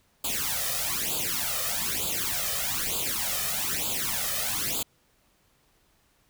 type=noise with flanger; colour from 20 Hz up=white; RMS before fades=-29 dBFS; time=0.24-4.83 s; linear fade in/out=5 ms; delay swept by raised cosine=0.26 to 1.66 ms; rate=1.1 Hz; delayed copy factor=+0.9; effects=pink hiss -66 dBFS RMS until 6.29 s